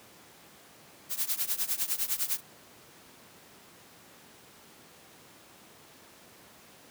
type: noise with tremolo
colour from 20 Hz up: blue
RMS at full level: -27 dBFS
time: 1.09-2.41 s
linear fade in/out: 50 ms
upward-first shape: triangle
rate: 9.9 Hz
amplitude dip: 95%
effects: pink hiss -54 dBFS RMS until 6.9 s + high-pass 150 Hz 12 dB/octave